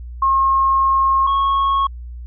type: tone pair in turn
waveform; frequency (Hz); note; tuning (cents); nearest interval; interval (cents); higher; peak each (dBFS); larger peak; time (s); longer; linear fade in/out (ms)
sine / triangle; 1077 / 1097.7; C6 / C#6; +50 / -17; unison; 33; second; -12; neither; 0.22-1.27 / 1.27-1.87; first; 5
effects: added 60 Hz sine -29 dBFS peak until 2.26 s + resampled to 11025 Hz